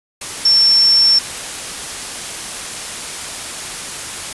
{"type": "tone in noise", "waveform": "sine", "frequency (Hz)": 5420, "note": "E8", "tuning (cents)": 47, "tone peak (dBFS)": -8, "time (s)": [0.45, 1.19], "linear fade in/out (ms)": 5, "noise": "white", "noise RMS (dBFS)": -26, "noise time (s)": [0.21, 4.33], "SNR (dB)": 15, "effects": ["resampled to 24000 Hz"]}